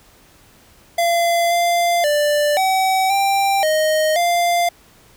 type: tone with pitch steps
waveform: square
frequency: 684 / 692 / 590 / 760 / 788 / 622 / 695 Hz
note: F5 / F5 / D5 / F#5 / G5 / D#5 / F5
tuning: -36 / -16 / +8 / +46 / +9 / -1 / -9 cents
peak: -15 dBFS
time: 0.98-4.69 s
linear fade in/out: 5 ms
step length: 530 ms
effects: pink hiss -50 dBFS RMS until 5.16 s